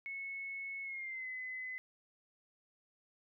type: tone with pitch glide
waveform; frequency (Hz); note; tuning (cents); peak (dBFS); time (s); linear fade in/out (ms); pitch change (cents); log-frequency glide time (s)
sine; 2197 to 2026; C#7 to B6; -16 to +44; -40; 0.06-1.78; 0; -140; 0.83-1.28
effects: none